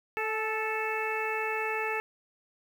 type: harmonic tone with a mistuned harmonic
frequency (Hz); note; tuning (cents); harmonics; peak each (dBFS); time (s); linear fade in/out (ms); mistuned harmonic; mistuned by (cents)
438.9; A4; -4; 1 / 2 / 3 / 4 / 5 / 6; -34 / -35 / -38 / -36 / -37 / -36; 0.17-2; 0; 2; -24
effects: 9-bit